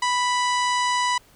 harmonic tone, 987.8 Hz, B5, in tune, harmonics 1 / 2 / 3 / 4 / 5 / 6 / 7 / 8 / 9, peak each -21 / -27 / -31 / -33 / -35 / -37 / -38 / -39 / -40 dBFS, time 0.02-1.18 s, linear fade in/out 5 ms, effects pink hiss -55 dBFS RMS until 1.35 s

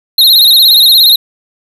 square tone with vibrato, 3952 Hz, B7, in tune, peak -3 dBFS, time 0.18-1.16 s, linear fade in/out 5 ms, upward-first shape sine, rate 17 Hz, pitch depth 120 cents each way, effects none

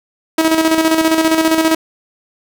sawtooth tone with tremolo, 321.3 Hz, E4, 44 cents flat, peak -5 dBFS, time 0.38-1.75 s, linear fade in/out 5 ms, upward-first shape square, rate 15 Hz, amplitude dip 50%, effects none

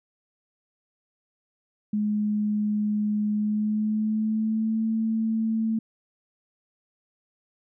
sine tone with pitch glide, 210 to 222.5 Hz, G#3 to A3, +19 to +20 cents, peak -22 dBFS, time 1.93-5.79 s, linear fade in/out 5 ms, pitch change +101 cents, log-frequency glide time 3.34-4.87 s, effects none

